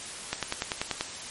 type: click train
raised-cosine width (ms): 0.2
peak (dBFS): -10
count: 8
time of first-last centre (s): 0.33-1.01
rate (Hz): 10.3
effects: white hiss -39 dBFS RMS until 1.3 s + MP3 48 kbps

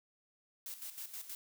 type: noise with tremolo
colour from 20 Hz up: blue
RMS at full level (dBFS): -44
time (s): 0.66-1.35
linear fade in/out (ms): 2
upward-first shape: square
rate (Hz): 6.3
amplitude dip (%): 65
effects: none

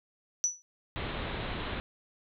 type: tone with exponential decay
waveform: sine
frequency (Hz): 5930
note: F#8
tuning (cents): +3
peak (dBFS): -21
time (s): 0.44-0.62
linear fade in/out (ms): 0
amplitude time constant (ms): 38
type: low-pass noise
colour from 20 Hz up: pink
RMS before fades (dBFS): -36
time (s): 0.96-1.8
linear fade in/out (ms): 0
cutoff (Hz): 4000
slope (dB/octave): 96
effects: none

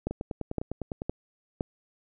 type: two click trains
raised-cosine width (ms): 2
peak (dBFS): -19 / -15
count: 10 / 4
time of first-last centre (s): 0.11-1.019 / 0.07-1.608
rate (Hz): 9.9 / 1.95
effects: none

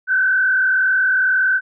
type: tone with frequency modulation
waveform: sine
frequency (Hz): 1528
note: G6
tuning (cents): -45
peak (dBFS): -13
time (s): 0.07-1.61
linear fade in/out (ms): 50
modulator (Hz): 41.7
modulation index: 1
effects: none

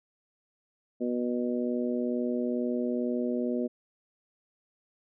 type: harmonic tone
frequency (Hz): 122.2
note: B2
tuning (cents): -18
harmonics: 2 / 3 / 4 / 5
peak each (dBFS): -29 / -33 / -35 / -37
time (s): 1-3.68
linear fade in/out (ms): 20
effects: none

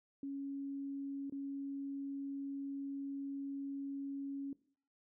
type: tone with dropouts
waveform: sine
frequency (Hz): 277.2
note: C#4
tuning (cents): 0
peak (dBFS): -39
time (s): 0.23-4.53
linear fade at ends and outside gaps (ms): 2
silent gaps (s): 1.298-1.323
effects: noise-tail reverb RT60 0.5 s tail -19 dB re dry

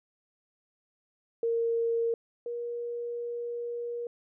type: tone pair in turn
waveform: sine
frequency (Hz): 462.3 / 475.3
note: A#4 / A#4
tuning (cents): -14 / +34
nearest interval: unison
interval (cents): 48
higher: second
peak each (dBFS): -25 / -32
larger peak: first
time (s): 1.43-2.14 / 2.46-4.07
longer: second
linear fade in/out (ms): 2
effects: none

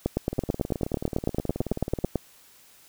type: two click trains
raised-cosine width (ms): 2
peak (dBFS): -10 / -17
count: 20 / 33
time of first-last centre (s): 0.06-2.157 / 0.33-2.041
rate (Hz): 9.06 / 18.7
effects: white hiss -55 dBFS RMS until 2.88 s

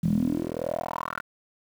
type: tone with band-pass filter sweep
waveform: 10% pulse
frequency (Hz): 41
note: E1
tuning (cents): -9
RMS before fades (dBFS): -28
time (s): 0.03-1.21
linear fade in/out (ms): 10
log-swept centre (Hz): 170 to 1500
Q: 6.2
effects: 8-bit

